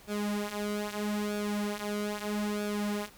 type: tone with flanger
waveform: sawtooth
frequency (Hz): 207.7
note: G#3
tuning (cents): 0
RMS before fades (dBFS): -33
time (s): 0.07-3.1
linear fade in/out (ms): 50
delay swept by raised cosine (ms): 0.99 to 5.99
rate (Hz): 0.78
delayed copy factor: -0.75
effects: pink hiss -55 dBFS RMS until 3.17 s